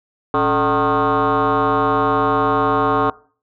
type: tone with frequency modulation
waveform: sine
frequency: 758 Hz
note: F#5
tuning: 42 cents sharp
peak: -12 dBFS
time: 0.34-3.1 s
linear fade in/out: 2 ms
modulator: 160 Hz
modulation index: 3.3
effects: noise-tail reverb RT60 0.4 s tail -20 dB re dry + tanh soft clip ceiling -11 dBFS